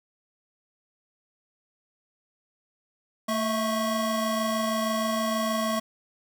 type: tone cluster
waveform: square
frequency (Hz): 224.8 / 648 / 1102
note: A3 / E5 / C#6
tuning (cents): +37 / -30 / -11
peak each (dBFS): -29 / -30 / -31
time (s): 3.28-5.8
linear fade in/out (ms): 10
effects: 8-bit